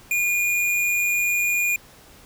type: tone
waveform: square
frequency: 2431 Hz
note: D#7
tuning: 41 cents flat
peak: -20 dBFS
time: 0.11-1.76 s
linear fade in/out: 2 ms
effects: pink hiss -49 dBFS RMS until 2.25 s